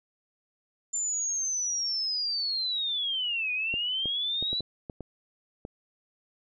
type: linear two-way sweep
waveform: sine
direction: down then up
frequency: 7230 to 2455 to 3995 Hz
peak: -27 dBFS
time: 0.93-4.61 s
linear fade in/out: 10 ms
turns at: 3.52 s
type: clicks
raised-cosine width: 2 ms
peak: -24 dBFS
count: 8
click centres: 3.74 / 4.057 / 4.426 / 4.53 / 4.606 / 4.898 / 5.007 / 5.651 s
effects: none

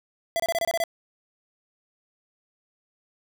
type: tone bursts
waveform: square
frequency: 670 Hz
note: E5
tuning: 28 cents sharp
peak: -23 dBFS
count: 8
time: 0.36-0.838 s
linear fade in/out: 0 ms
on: 37 ms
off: 26 ms
effects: none

